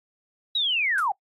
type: linear sweep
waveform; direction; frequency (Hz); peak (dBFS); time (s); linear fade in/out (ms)
sine; down; 3919 to 733; -21; 0.55-1.12; 5
type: noise with exponential decay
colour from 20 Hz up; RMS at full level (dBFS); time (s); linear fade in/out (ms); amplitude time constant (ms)
violet; -32; 0.98-1.11; 1; 27
effects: noise-tail reverb RT60 0.1 s tail -25 dB re dry + AAC 32 kbps